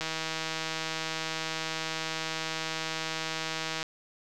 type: click train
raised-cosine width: 0.2 ms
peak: -15 dBFS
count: 612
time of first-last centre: 0.01-3.829 s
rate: 160 Hz
effects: none